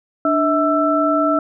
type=tone cluster; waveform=sine; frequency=295 / 646 / 1328 Hz; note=D4 / E5 / E6; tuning=+8 / -35 / +12 cents; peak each=-18 dBFS; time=0.25-1.39 s; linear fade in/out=2 ms; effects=none